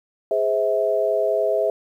sine chord, Ab augmented, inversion none, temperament just, 415.3 / 519.1 / 648.9 Hz, Ab4 / C5 / E5, 0 / -14 / -27 cents, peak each -23 / -24 / -20 dBFS, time 0.31-1.7 s, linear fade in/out 2 ms, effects 9-bit

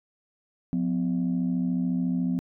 sine tone pair together, 178.6 / 252.6 Hz, F3 / B3, +39 / +39 cents, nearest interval tritone, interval 600 cents, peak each -25 dBFS, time 0.73-2.39 s, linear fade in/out 0 ms, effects tanh soft clip ceiling -18 dBFS

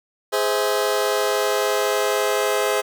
sawtooth chord, Ab augmented, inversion none, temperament just, 415.3 / 519.1 / 648.9 Hz, Ab4 / C5 / E5, 0 / -14 / -27 cents, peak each -18 / -19 / -21 dBFS, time 0.32-2.82 s, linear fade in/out 20 ms, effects none

